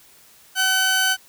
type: tone pair together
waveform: sawtooth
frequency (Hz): 758 / 1516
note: F#5 / F#6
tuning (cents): +42 / +42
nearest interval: octave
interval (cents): 1200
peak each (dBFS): -23 / -13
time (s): 0.55-1.17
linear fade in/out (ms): 50
effects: white hiss -51 dBFS RMS until 1.28 s